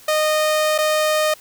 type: tone with dropouts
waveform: sawtooth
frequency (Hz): 616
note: D#5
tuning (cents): -17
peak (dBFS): -12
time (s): 0.08-1.34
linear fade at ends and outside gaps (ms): 5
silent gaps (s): 0.78-0.785
effects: white hiss -46 dBFS RMS until 1.4 s